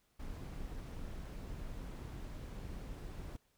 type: noise with amplitude modulation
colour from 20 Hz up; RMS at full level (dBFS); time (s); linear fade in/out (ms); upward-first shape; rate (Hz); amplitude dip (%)
brown; -43; 0.19-3.37; 10; sine; 229; 40
effects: pink hiss -75 dBFS RMS until 3.57 s